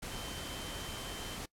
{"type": "tone in noise", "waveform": "sine", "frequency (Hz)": 3100, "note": "G7", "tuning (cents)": -20, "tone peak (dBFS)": -47, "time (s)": [0.11, 1.37], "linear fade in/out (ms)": 10, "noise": "pink", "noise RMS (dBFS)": -42, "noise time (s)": [0.02, 1.46], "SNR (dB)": -8, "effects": ["noise-tail reverb RT60 0.1 s tail -22 dB re dry", "low-pass 12000 Hz 12 dB/octave"]}